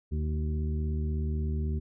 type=harmonic tone with a mistuned harmonic; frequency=76.4 Hz; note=D#2; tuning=31 cents flat; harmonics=1 / 2 / 3 / 4 / 5; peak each=-28 / -36 / -38 / -49 / -43 dBFS; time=0.11-1.8 s; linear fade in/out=20 ms; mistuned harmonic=4; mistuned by=+32 cents; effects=none